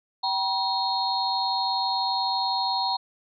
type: tone cluster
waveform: sine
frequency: 773 / 961 / 3743 / 4232 Hz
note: G5 / B5 / A#7 / C8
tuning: -24 / -48 / +6 / +19 cents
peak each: -28 / -27 / -34 / -28 dBFS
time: 0.23-2.97 s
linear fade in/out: 10 ms
effects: none